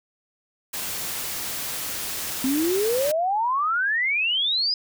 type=noise; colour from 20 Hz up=white; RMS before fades=-30 dBFS; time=0.73-3.12 s; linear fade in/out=10 ms
type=exponential sweep; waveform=sine; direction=up; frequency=254.1 to 5060 Hz; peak=-20 dBFS; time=2.44-4.74 s; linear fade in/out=2 ms
effects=none